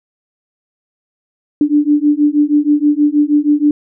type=beating tone pair; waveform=sine; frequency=291.8 / 298.1 Hz; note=D4 / D4; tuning=-11 / +26 cents; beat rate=6.3 Hz; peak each=-12 dBFS; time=1.61-3.71 s; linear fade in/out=2 ms; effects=none